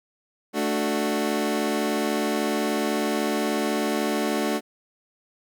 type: chord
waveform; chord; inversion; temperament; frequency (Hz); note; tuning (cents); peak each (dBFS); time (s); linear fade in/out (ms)
25% pulse; D major; second; equal; 220 / 293.7 / 370; A3 / D4 / F#4; 0 / 0 / 0; -23 / -23 / -25; 0.53-4.61; 50
effects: none